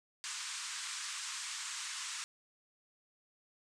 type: band-pass noise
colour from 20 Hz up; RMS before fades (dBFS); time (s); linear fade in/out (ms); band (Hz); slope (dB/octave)
white; -42; 0.24-2.24; 0; 1000 to 8600; 48
effects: none